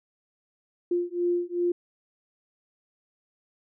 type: beating tone pair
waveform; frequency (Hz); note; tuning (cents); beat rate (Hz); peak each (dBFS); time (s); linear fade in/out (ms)
sine; 349.2 / 351.8; F4 / F4; 0 / +13; 2.6; -27; 0.91-1.72; 5
effects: none